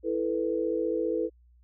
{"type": "chord", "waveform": "sine", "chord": "E suspended fourth", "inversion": "none", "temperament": "just", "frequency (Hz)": [329.6, 439.5, 494.4], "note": ["E4", "A4", "B4"], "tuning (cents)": [0, -2, 2], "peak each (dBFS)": -30, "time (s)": [0.03, 1.3], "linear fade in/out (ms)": 50, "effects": ["added 60 Hz sine -56 dBFS peak until 1.63 s"]}